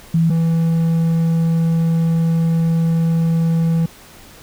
sine / triangle tone pair in turn, 164.81 / 164.81 Hz, E3 / E3, 0 / 0 cents, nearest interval unison, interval 0 cents, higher neither, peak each -11 dBFS, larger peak neither, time 0.14-0.3 / 0.3-3.86 s, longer second, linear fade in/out 5 ms, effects pink hiss -42 dBFS RMS until 4.42 s

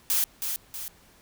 blue noise with echo, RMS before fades -24 dBFS, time 0.1-0.24 s, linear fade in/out 0 ms, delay 320 ms, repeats 2, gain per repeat -6 dB, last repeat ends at 0.88 s, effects pink hiss -57 dBFS RMS until 1.21 s

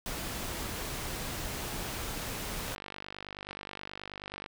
pink noise, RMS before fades -37 dBFS, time 0.06-2.75 s, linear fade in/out 0 ms
click train, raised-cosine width 0.3 ms, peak -24 dBFS, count 89, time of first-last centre 2.68-4.461 s, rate 49.4 Hz
effects none

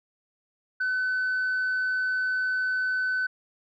sine tone, 1511 Hz, F#6, 36 cents sharp, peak -22 dBFS, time 0.8-3.27 s, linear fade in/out 10 ms, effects tanh soft clip ceiling -22 dBFS

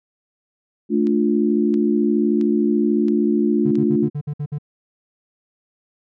sine chord, D minor, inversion second, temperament just, 220.2 / 293.7 / 352.4 Hz, A3 / D4 / F4, +2 / 0 / +16 cents, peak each -18 / -20 / -20 dBFS, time 0.89-4.1 s, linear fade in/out 50 ms
click train, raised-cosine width 0.2 ms, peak -23 dBFS, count 5, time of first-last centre 1.07-3.755 s, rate 1.49 Hz
triangle tone bursts, 146.83 Hz, D3, in tune, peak -20 dBFS, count 8, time 3.65-4.585 s, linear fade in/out 10 ms, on 67 ms, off 57 ms
effects none

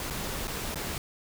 pink noise with dropouts, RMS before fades -34 dBFS, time 0-0.98 s, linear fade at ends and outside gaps 1 ms, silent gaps 0.101-0.107 / 0.473-0.479 / 0.745-0.757 s, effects none

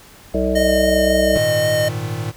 harmonic tone, 64 Hz, C2, 38 cents flat, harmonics 1 / 3 / 5 / 7 / 9 / 10, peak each -23 / -23 / -23 / -23 / -23 / -23 dBFS, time 0.34-1.38 s, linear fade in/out 5 ms
square tone with vibrato, 614 Hz, D#5, 23 cents flat, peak -16 dBFS, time 0.55-1.89 s, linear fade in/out 10 ms, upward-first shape sine, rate 3.7 Hz, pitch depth 9 cents each way
square chord, Ab suspended second, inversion none, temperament equal, 103.83 / 116.54 / 155.56 Hz, Ab2 / Bb2 / Eb3, 0 / 0 / 0 cents, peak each -28 / -26 / -29 dBFS, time 1.34-2.32 s, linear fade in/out 20 ms
effects pink hiss -44 dBFS RMS until 2.36 s

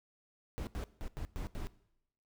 brown noise bursts at uneven times, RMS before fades -39 dBFS, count 6, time 0.58-0.67 / 0.75-0.84 / 1.01-1.08 / 1.17-1.25 / 1.36-1.47 / 1.55-1.67 s, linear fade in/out 0 ms, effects noise-tail reverb RT60 0.8 s tail -19 dB re dry

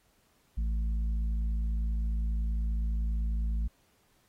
harmonic tone, 55 Hz, A1, in tune, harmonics 1 / 3 / 4, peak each -27 / -45 / -46 dBFS, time 0.57-3.68 s, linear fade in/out 10 ms, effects pink hiss -69 dBFS RMS until 4.28 s + AAC 48 kbps

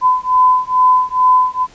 sine beating tone pair, 1010 / 1012.3 Hz, B5 / B5, +39 / +42 cents, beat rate 2.3 Hz, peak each -12 dBFS, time 0.01-1.67 s, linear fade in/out 50 ms, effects pink hiss -45 dBFS RMS until 1.74 s + resampled to 16000 Hz

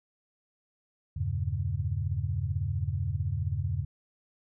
sine chord, E diminished seventh, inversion none, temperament equal, 82.41 / 98 / 116.54 / 138.59 Hz, E2 / G2 / Bb2 / Db3, 0 / 0 / 0 / 0 cents, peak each -33 / -31 / -37 / -34 dBFS, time 1.16-3.85 s, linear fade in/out 10 ms, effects none

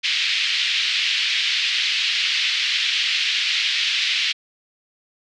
white band-pass noise, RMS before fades -21 dBFS, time 0.03-4.33 s, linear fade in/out 20 ms, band 2200 to 4000 Hz, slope 24 dB/octave, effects low-pass 7000 Hz 12 dB/octave

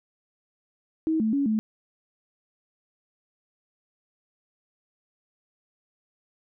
sine tone with pitch steps, 318.8 / 219.5 / 280.5 / 217.4 Hz, D#4 / A3 / C#4 / A3, +42 / -4 / +21 / -21 cents, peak -21 dBFS, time 1.07-1.59 s, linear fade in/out 0 ms, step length 130 ms, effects none

